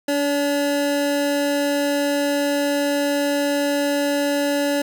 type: tone pair together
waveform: square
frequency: 287.3 / 570 Hz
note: D4 / C#5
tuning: -38 / +48 cents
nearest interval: octave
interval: 1186 cents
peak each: -22 dBFS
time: 0.08-4.82 s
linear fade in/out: 5 ms
effects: none